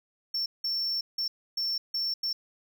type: tone bursts at uneven times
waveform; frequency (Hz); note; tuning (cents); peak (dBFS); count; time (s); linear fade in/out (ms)
triangle; 5420; E8; +47; -26; 6; 0.34-0.46 / 0.64-1.01 / 1.18-1.28 / 1.57-1.78 / 1.94-2.14 / 2.23-2.33; 5
effects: 11-bit